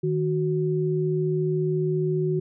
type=tone pair together; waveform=sine; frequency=155.57 / 370 Hz; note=D#3 / F#4; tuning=0 / 0 cents; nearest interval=octave + minor third; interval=1500 cents; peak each=-24 dBFS; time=0.03-2.4 s; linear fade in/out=10 ms; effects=none